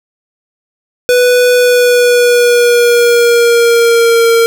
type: tone with pitch glide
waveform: square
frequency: 493.9 to 460.8 Hz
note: B4 to A#4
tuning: 0 to -20 cents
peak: -6 dBFS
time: 1.09-4.46 s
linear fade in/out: 0 ms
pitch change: -120 cents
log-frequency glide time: 1.55-4.33 s
effects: none